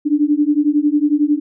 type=beating tone pair; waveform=sine; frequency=290 / 301 Hz; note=D4 / D4; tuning=-22 / +43 cents; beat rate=11 Hz; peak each=-15 dBFS; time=0.05-1.4 s; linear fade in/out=20 ms; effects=none